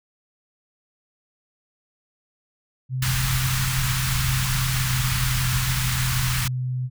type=tone with pitch glide; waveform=sine; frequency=128.9 to 126.83 Hz; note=C3 to B2; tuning=-26 to +46 cents; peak=-23 dBFS; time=2.89-6.9 s; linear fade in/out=50 ms; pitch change=-28 cents; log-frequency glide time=4.78-4.98 s
type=band-stop noise; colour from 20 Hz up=pink; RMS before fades=-25 dBFS; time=3.02-6.48 s; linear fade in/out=5 ms; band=170 to 1100 Hz; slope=24 dB/octave
effects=none